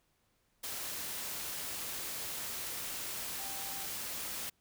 sine tone in noise, 784 Hz, G5, in tune, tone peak -49 dBFS, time 3.38-3.86 s, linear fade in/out 10 ms, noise white, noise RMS -40 dBFS, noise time 0.63-4.5 s, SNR -12 dB, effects pink hiss -75 dBFS RMS until 4.6 s

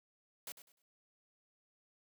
white noise with echo, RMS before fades -45 dBFS, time 0.47-0.52 s, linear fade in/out 2 ms, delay 100 ms, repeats 3, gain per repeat -12 dB, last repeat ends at 0.82 s, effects high-pass 150 Hz 12 dB/octave

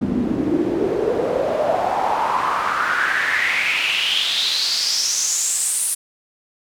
pink noise with band-pass filter sweep, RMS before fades -20 dBFS, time 0.01-5.95 s, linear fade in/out 10 ms, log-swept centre 220 to 10000 Hz, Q 5.5, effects none

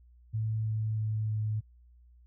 sine tone with pitch steps, 110 / 109.24 / 108.49 / 107.74 Hz, A2 / A2 / A2 / A2, 0 / -12 / -24 / -36 cents, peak -28 dBFS, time 0.33-1.61 s, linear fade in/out 20 ms, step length 320 ms, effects added 60 Hz sine -55 dBFS peak until 2.26 s

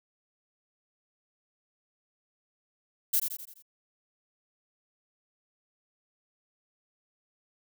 violet noise with echo, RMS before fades -25 dBFS, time 3.13-3.2 s, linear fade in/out 10 ms, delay 85 ms, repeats 5, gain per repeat -6 dB, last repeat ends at 3.625 s, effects none

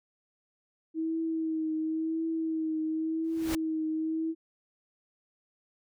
sine tone with vibrato, 320 Hz, D#4, 49 cents sharp, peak -28 dBFS, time 0.94-4.35 s, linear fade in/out 50 ms, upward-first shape triangle, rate 0.94 Hz, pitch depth 35 cents each way
pink noise with exponential growth, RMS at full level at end -32 dBFS, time 3.24-3.55 s, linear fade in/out 1 ms, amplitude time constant 67 ms
effects none

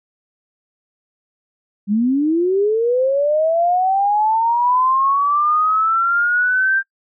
sine linear sweep, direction up, 195.2 to 1585 Hz, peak -13 dBFS, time 1.87-6.83 s, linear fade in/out 50 ms, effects noise-tail reverb RT60 0.1 s tail -20 dB re dry

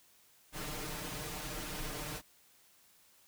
pink noise with comb filter, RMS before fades -41 dBFS, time 0.52-2.22 s, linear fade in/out 50 ms, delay 6.6 ms, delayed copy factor +0.9, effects white hiss -65 dBFS RMS until 3.27 s

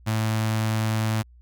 sawtooth tone with notch filter, 110 Hz, A2, in tune, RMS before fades -24 dBFS, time 0.06-1.23 s, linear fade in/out 20 ms, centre 410 Hz, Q 1.5, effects added 60 Hz sine -48 dBFS peak until 1.41 s

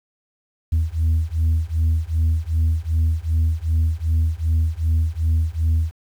sine beating tone pair, 79.3 / 81.9 Hz, D#2 / E2, +33 / -11 cents, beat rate 2.6 Hz, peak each -18 / -18 dBFS, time 0.72-5.92 s, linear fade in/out 10 ms, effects tanh soft clip ceiling -13 dBFS + 8-bit

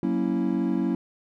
triangle chord, F# dominant seventh, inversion none, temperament equal, 185 / 233.1 / 277.2 / 329.6 Hz, F#3 / A#3 / C#4 / E4, 0 / 0 / 0 / 0 cents, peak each -26 dBFS, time 0.03-0.95 s, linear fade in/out 2 ms, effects none

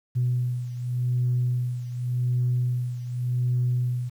sine beating tone pair, 123.47 / 124.34 Hz, B2 / B2, 0 / +12 cents, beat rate 0.87 Hz, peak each -23 / -28 dBFS, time 0.15-4.1 s, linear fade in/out 20 ms, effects tanh soft clip ceiling -16 dBFS + 9-bit

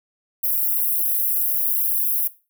white high-pass noise, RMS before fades -21 dBFS, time 0.43-2.28 s, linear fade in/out 10 ms, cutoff 11000 Hz, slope 48 dB/octave, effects noise-tail reverb RT60 0.3 s tail -17 dB re dry

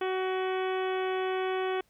harmonic tone with a mistuned harmonic, 374.9 Hz, F#4, 23 cents sharp, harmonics 1 / 2 / 3 / 4 / 5 / 6 / 7 / 8 / 9, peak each -29 / -35 / -39 / -41 / -43 / -45 / -46 / -47 / -48 dBFS, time 0.01-1.81 s, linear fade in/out 5 ms, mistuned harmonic 7, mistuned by -31 cents, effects pink hiss -69 dBFS RMS until 1.89 s

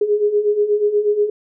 sine beating tone pair, 410 / 418.3 Hz, G#4 / G#4, -22 / +12 cents, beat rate 8.3 Hz, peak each -20 / -15 dBFS, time 0.01-1.3 s, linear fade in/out 5 ms, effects none

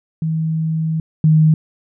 sine tone pair in turn, 159.9 / 156.43 Hz, D#3 / D#3, +48 / +10 cents, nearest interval unison, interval 38 cents, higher first, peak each -16 / -8 dBFS, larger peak second, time 0.22-1 / 1.24-1.54 s, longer first, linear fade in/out 2 ms, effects none

